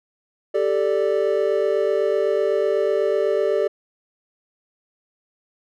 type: chord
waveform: triangle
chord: G suspended second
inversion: none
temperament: equal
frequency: 392 / 440 / 587.3 Hz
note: G4 / A4 / D5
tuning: 0 / 0 / 0 cents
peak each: -20 / -20 / -20 dBFS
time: 0.54-3.68 s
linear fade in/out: 10 ms
effects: none